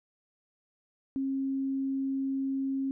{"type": "tone", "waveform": "sine", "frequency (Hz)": 270, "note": "C#4", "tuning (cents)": -45, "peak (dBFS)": -28, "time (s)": [1.16, 2.91], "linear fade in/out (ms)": 0, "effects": []}